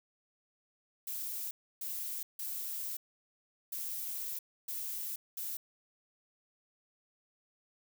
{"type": "noise bursts at uneven times", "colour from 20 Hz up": "violet", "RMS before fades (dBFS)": -39, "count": 6, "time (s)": [[1.07, 1.51], [1.81, 2.23], [2.39, 2.97], [3.72, 4.39], [4.68, 5.16], [5.37, 5.57]], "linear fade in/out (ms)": 5, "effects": []}